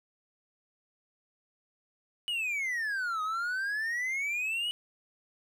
triangle exponential two-way sweep, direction down then up, 2968 to 1245 to 2968 Hz, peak -28 dBFS, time 2.28-4.71 s, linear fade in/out 0 ms, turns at 3.22 s, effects none

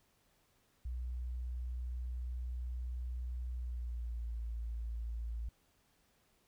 sine tone with pitch glide, 61.4 to 56.96 Hz, B1 to A#1, -9 to -39 cents, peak -37 dBFS, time 0.85-5.49 s, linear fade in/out 5 ms, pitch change -130 cents, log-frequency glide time 3.54-4.38 s, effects pink hiss -73 dBFS RMS until 6.47 s

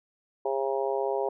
harmonic tone, 135.4 Hz, C#3, 40 cents flat, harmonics 3 / 4 / 5 / 6 / 7, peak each -29 / -31 / -33 / -35 / -36 dBFS, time 0.45-1.29 s, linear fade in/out 5 ms, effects none

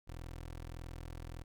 20% pulse tone, 41.67 Hz, E1, 19 cents sharp, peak -39 dBFS, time 0.07-1.44 s, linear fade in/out 20 ms, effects none

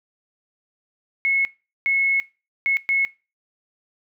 sine tone bursts at uneven times, 2185 Hz, C#7, 26 cents flat, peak -17 dBFS, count 4, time 1.25-1.45 / 1.86-2.2 / 2.66-2.77 / 2.89-3.05 s, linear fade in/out 0 ms, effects noise-tail reverb RT60 0.3 s tail -20 dB re dry

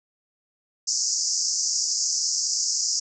pink band-pass noise, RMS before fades -25 dBFS, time 0.87-3 s, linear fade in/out 10 ms, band 4900 to 7200 Hz, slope 96 dB/octave, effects none

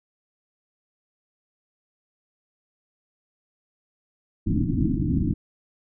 white low-pass noise, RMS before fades -23 dBFS, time 4.46-5.34 s, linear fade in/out 10 ms, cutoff 320 Hz, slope 96 dB/octave, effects none

